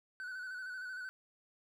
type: tone with vibrato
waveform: triangle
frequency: 1500 Hz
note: F#6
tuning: 23 cents sharp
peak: -39 dBFS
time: 0.2-1.09 s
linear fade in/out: 0 ms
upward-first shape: square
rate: 13 Hz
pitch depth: 35 cents each way
effects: none